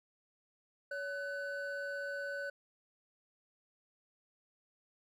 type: tone pair together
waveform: triangle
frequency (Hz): 564 / 1502.7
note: C#5 / F#6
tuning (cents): +30 / +26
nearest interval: octave + perfect fourth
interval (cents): 1696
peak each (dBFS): -39 / -38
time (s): 0.91-2.5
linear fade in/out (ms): 5
effects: none